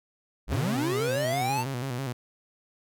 square linear sweep, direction up, 38.26 to 920 Hz, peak -27 dBFS, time 0.47-1.65 s, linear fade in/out 50 ms
sawtooth tone with vibrato, 129.1 Hz, C3, 23 cents flat, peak -26 dBFS, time 0.51-2.13 s, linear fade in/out 10 ms, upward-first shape square, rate 6.1 Hz, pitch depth 93 cents each way
effects none

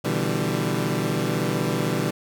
20% pulse chord, E minor seventh, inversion second, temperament equal with one note detuned, 123.47 / 148.97 / 164.81 / 196 Hz, B2 / D3 / E3 / G3, 0 / +25 / 0 / 0 cents, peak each -23 dBFS, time 0.04-2.11 s, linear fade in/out 10 ms, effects none

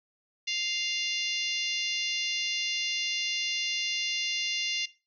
harmonic tone, 698.5 Hz, F5, in tune, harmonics 3 / 4 / 5 / 6 / 7 / 8 / 9, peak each -36 / -32 / -36 / -37 / -38 / -40 / -42 dBFS, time 0.47-4.86 s, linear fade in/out 10 ms, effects noise-tail reverb RT60 0.3 s tail -18 dB re dry

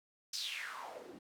white noise with band-pass filter sweep, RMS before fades -44 dBFS, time 0.33-1.19 s, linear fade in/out 5 ms, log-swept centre 5500 to 250 Hz, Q 4.8, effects none

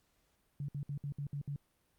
sine tone bursts, 142.7 Hz, D3, 49 cents flat, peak -36 dBFS, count 7, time 0.6-1.561 s, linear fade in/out 2 ms, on 85 ms, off 61 ms, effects pink hiss -75 dBFS RMS until 1.98 s + Opus 48 kbps

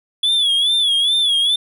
triangle tone with vibrato, 3407 Hz, G#7, 44 cents sharp, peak -12 dBFS, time 0.23-1.56 s, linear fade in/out 5 ms, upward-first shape sine, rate 2.4 Hz, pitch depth 95 cents each way, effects none

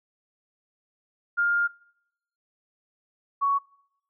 sine tone pair in turn, 1407 / 1116.7 Hz, F6 / C#6, +12 / +12 cents, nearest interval major third, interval 400 cents, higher first, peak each -20 / -20 dBFS, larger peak neither, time 1.37-1.68 / 3.41-3.59 s, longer first, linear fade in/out 20 ms, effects noise-tail reverb RT60 0.8 s tail -24 dB re dry

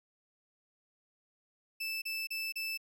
30% pulse tone bursts, 2637 Hz, E7, in tune, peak -32 dBFS, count 4, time 1.8-2.776 s, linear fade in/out 10 ms, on 220 ms, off 32 ms, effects none

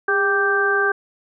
harmonic tone with a mistuned harmonic, 392 Hz, G4, in tune, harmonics 1 / 2 / 3 / 4, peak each -21 / -27 / -24 / -18 dBFS, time 0.08-0.92 s, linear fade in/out 5 ms, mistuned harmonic 1, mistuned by +53 cents, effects none

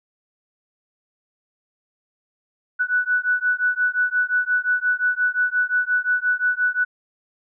sine beating tone pair, 1480 / 1485.7 Hz, F#6 / F#6, 0 / +7 cents, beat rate 5.7 Hz, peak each -21 dBFS, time 2.79-6.85 s, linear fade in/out 20 ms, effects none

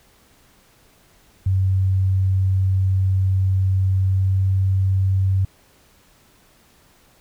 sine tone with pitch glide, 95 to 95.55 Hz, F#2 to G2, +46 to -44 cents, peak -15 dBFS, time 1.46-5.45 s, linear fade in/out 5 ms, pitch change +10 cents, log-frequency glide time 4.05-4.38 s, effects pink hiss -55 dBFS RMS until 7.2 s

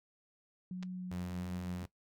sine tone with vibrato, 182.2 Hz, F#3, 26 cents flat, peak -38 dBFS, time 0.71-1.83 s, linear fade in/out 2 ms, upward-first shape sine, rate 1.5 Hz, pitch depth 11 cents each way
clicks, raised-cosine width 0.2 ms, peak -32 dBFS, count 2, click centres 0.827 / 0.832 s
sawtooth tone, 88.3 Hz, F2, 20 cents sharp, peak -38 dBFS, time 1.11-1.86 s, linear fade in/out 5 ms
effects noise-tail reverb RT60 0.1 s tail -17 dB re dry

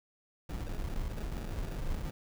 brown noise with sample-and-hold, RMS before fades -36 dBFS, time 0.49-2.11 s, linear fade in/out 2 ms, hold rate 1050 Hz, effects none

